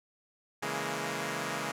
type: chord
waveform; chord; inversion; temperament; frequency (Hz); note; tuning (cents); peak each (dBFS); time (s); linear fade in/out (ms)
5% pulse; A# half-diminished seventh; first; equal; 138.59 / 164.81 / 207.7 / 233.1; C#3 / E3 / G#3 / A#3; 0 / 0 / 0 / 0; -27; 0.62-1.72; 10
effects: low-pass 12000 Hz 12 dB/octave